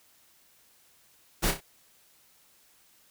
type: noise with echo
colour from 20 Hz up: pink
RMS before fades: -26 dBFS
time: 1.42-1.52 s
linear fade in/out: 20 ms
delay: 30 ms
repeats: 3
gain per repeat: -7 dB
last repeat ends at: 1.61 s
effects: white hiss -62 dBFS RMS until 3.1 s